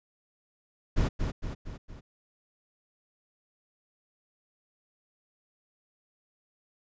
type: noise with echo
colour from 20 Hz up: brown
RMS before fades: -24 dBFS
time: 0.96-1.09 s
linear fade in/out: 20 ms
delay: 230 ms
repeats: 4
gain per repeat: -5 dB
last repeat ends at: 2.01 s
effects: resampled to 16000 Hz